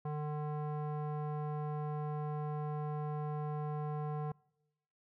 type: tone with low-pass filter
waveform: square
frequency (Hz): 150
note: D3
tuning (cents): +37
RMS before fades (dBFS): -38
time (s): 0.05-4.32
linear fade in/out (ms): 5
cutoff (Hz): 940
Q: 2.2
effects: noise-tail reverb RT60 0.9 s tail -26 dB re dry